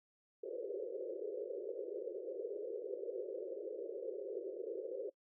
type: band-pass noise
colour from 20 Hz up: pink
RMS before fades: -43 dBFS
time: 0.43-5.1 s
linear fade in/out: 10 ms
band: 360 to 550 Hz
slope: 96 dB/octave
effects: noise-tail reverb RT60 0.1 s tail -21 dB re dry